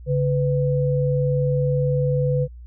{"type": "tone pair together", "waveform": "sine", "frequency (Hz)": [140.88, 500], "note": ["C#3", "B4"], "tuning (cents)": [28, 21], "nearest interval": "octave + minor seventh", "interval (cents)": 2193, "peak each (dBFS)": [-19, -22], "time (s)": [0.06, 2.48], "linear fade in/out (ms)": 50, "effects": ["added 60 Hz sine -37 dBFS peak until 2.66 s"]}